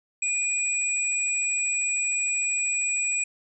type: tone pair together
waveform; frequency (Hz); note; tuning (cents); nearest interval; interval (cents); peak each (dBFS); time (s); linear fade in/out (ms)
sine; 2451 / 7781; D#7 / B8; -27 / -27; octave + minor sixth; 2000; -26; 0.22-3.24; 5
effects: none